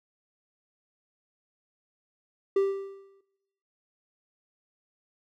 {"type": "tone with exponential decay", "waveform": "triangle", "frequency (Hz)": 392, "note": "G4", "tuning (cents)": 0, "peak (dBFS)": -17, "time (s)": [2.56, 3.21], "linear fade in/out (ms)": 5, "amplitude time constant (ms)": 140, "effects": ["noise-tail reverb RT60 0.9 s tail -18 dB re dry"]}